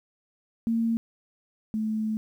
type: tone pair in turn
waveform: sine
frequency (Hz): 228.6 / 217.5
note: A#3 / A3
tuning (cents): -34 / -20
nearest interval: minor second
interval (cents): 86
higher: first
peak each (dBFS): -22 / -25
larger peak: first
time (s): 0.67-0.97 / 1.74-2.17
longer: second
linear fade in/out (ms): 0
effects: 10-bit